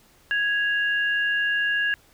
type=tone pair together; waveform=sine; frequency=1661.2 / 2794 Hz; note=G#6 / F7; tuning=0 / 0 cents; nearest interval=major sixth; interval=900 cents; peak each=-21 / -29 dBFS; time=0.31-1.94 s; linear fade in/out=0 ms; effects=pink hiss -57 dBFS RMS until 2.13 s